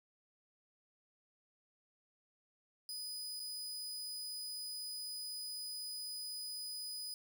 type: tone with dropouts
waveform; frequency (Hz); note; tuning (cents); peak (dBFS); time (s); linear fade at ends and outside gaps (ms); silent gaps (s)
sawtooth; 4978; D#8; 0; -39; 2.89-7.14; 1; 3.396-3.4
effects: 13-bit